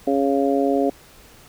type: harmonic tone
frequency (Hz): 138.59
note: C#3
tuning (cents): 0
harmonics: 2 / 3 / 4 / 5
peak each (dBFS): -20 / -22 / -23 / -24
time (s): 0.07-0.9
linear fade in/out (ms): 5
effects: pink hiss -48 dBFS RMS until 1.48 s